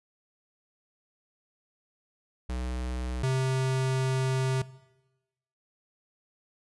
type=tone pair in turn; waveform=square; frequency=62.2 / 131.27 Hz; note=B1 / C3; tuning=+13 / +6 cents; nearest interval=octave + minor second; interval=1293 cents; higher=second; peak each=-31 / -25 dBFS; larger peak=second; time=2.49-3.23 / 3.23-4.62 s; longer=second; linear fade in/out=5 ms; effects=noise-tail reverb RT60 1.0 s tail -19 dB re dry + resampled to 24000 Hz